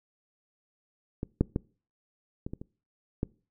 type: clicks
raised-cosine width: 3 ms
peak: -19 / -9 / -14 / -22 / -23 / -27 / -15 dBFS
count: 7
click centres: 1.231 / 1.41 / 1.561 / 2.465 / 2.535 / 2.615 / 3.231 s
effects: noise-tail reverb RT60 0.4 s tail -24 dB re dry